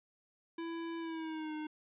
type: tone with pitch glide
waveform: square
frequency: 332.5 to 306.7 Hz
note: E4 to D#4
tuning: +15 to -25 cents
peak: -39 dBFS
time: 0.58-1.67 s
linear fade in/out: 5 ms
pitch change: -140 cents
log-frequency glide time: 0.99-1.54 s
effects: resampled to 8000 Hz